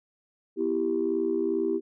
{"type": "chord", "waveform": "sine", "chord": "E minor", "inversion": "second", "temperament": "equal", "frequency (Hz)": [246.9, 329.6, 392], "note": ["B3", "E4", "G4"], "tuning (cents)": [0, 0, 0], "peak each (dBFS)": [-32, -27, -26], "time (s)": [0.56, 1.81], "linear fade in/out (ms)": 50, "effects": ["tanh soft clip ceiling -16 dBFS"]}